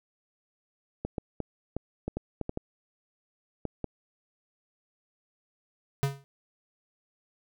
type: clicks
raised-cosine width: 2 ms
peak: -18 dBFS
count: 11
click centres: 1.05 / 1.182 / 1.403 / 1.766 / 2.08 / 2.17 / 2.413 / 2.494 / 2.574 / 3.653 / 3.843 s
type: tone with exponential decay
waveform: square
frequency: 138.59 Hz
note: C#3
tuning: in tune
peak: -21 dBFS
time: 6.03-6.24 s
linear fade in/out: 0 ms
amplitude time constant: 45 ms
effects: none